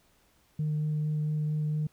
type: tone with vibrato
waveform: sine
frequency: 152.2 Hz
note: D#3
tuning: 38 cents flat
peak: -25 dBFS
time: 0.59-1.87 s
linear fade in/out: 5 ms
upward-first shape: triangle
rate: 4.4 Hz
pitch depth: 10 cents each way
effects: tanh soft clip ceiling -24 dBFS + pink hiss -66 dBFS RMS until 1.92 s